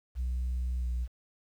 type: tone with pitch glide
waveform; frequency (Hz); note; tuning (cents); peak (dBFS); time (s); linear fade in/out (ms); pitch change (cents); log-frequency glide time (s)
sine; 62.3 to 60.77; B1 to B1; +16 to -27; -27; 0.15-1.08; 50; -43; 0.8-0.86
effects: tanh soft clip ceiling -27 dBFS + 10-bit